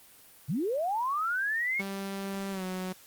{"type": "linear sweep", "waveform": "sine", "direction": "up", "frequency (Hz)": [116.54, 2217], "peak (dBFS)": -27, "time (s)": [0.48, 1.82], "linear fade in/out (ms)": 20}
{"type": "tone with pitch glide", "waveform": "sawtooth", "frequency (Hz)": [196, 185.11], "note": ["G3", "F#3"], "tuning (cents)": [0, 1], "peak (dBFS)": -29, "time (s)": [1.79, 2.93], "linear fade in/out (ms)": 10, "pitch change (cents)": -99, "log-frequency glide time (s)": [2.51, 2.63]}
{"effects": ["white hiss -55 dBFS RMS until 3.06 s", "Opus 32 kbps"]}